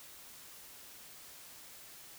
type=silence; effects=white hiss -53 dBFS RMS until 2.18 s